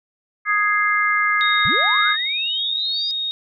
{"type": "chord", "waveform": "sine", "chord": "Ab major", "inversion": "second", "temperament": "equal", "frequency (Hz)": [1244.5, 1661.2, 2093], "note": ["Eb6", "Ab6", "C7"], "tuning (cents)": [0, 0, 0], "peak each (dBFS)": -20, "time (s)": [0.45, 2.17], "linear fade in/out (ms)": 50}
{"type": "tone", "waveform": "sine", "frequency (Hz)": 3729, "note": "A#7", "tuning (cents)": 0, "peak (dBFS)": -21, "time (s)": [1.41, 3.31], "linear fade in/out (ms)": 0}
{"type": "linear sweep", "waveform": "sine", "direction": "up", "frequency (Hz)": [77.78, 4955], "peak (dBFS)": -25, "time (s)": [1.65, 3.11], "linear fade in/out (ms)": 0}
{"effects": []}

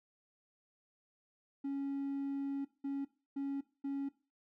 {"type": "tone bursts at uneven times", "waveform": "triangle", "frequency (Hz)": 277.2, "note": "C#4", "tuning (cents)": 0, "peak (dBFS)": -32, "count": 4, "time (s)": [[1.64, 2.65], [2.84, 3.05], [3.36, 3.61], [3.84, 4.09]], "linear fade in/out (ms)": 10, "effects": ["noise-tail reverb RT60 0.3 s tail -18 dB re dry", "tanh soft clip ceiling -30 dBFS"]}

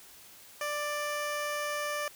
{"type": "tone", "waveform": "15% pulse", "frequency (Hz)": 590, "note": "D5", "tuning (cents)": 8, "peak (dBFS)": -25, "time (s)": [0.61, 2.08], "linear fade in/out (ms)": 2, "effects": ["white hiss -53 dBFS RMS until 2.15 s"]}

